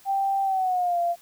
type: tone with pitch glide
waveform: sine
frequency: 784 to 690.4 Hz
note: G5 to F5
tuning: 0 to -20 cents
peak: -21 dBFS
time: 0.05-1.16 s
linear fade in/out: 50 ms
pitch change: -220 cents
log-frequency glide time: 0.43-0.99 s
effects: white hiss -54 dBFS RMS until 1.21 s